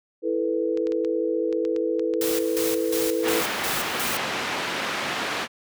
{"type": "chord", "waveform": "sine", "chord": "E suspended fourth", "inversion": "none", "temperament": "just", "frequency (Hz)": [329.6, 439.5, 494.4], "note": ["E4", "A4", "B4"], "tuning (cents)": [0, -2, 2], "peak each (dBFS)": -26, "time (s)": [0.22, 3.44], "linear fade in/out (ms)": 50}
{"type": "clicks", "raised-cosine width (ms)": 0.2, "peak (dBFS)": -23, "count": 11, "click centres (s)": [0.774, 0.87, 0.921, 1.048, 1.527, 1.651, 1.763, 1.995, 2.138, 2.311, 3.29]}
{"type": "noise with tremolo", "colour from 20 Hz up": "white", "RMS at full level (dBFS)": -29, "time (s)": [2.21, 4.17], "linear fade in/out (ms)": 2, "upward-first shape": "square", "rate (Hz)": 2.8, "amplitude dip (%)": 70}
{"type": "band-pass noise", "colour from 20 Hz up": "white", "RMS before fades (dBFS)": -28, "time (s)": [3.22, 5.48], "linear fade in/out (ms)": 50, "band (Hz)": [170, 2500], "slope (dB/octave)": 12}
{"effects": []}